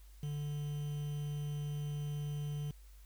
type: tone with quantisation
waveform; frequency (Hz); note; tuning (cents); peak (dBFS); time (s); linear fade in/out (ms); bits
triangle; 146.83; D3; 0; -34; 0.23-2.71; 2; 9
effects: added 50 Hz sine -53 dBFS peak until 3.05 s + white hiss -67 dBFS RMS until 3.05 s